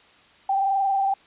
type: tone with frequency modulation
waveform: sine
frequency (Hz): 784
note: G5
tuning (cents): 0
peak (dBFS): -19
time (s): 0.49-1.14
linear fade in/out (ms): 5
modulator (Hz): 21.8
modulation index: 0.77
effects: white hiss -54 dBFS RMS until 1.26 s + resampled to 8000 Hz